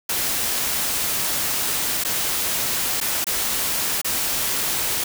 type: noise with dropouts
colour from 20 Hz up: white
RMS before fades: -23 dBFS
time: 0.09-5.04 s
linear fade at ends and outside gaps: 5 ms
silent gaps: 2.038-2.048 / 3.003-3.011 / 3.244-3.267 / 4.016-4.045 s
effects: none